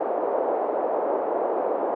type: band-pass noise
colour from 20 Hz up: white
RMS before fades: -25 dBFS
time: 0-1.95 s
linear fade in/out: 10 ms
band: 390 to 720 Hz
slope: 24 dB/octave
effects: none